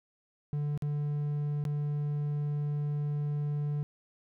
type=tone with dropouts; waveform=triangle; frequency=146.83 Hz; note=D3; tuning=in tune; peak=-27 dBFS; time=0.53-3.83 s; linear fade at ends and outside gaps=0 ms; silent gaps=0.776-0.822 / 1.64-1.652 s; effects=none